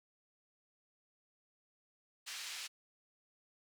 pink band-pass noise, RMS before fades -45 dBFS, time 2.26-2.68 s, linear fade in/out 20 ms, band 2400 to 6800 Hz, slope 12 dB/octave, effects none

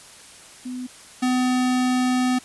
sine / square tone pair in turn, 251.6 / 252.5 Hz, B3 / B3, +32 / +39 cents, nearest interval unison, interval 7 cents, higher second, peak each -28 / -19 dBFS, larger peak second, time 0.65-0.87 / 1.22-2.39 s, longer second, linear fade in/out 10 ms, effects white hiss -45 dBFS RMS until 2.44 s + resampled to 24000 Hz

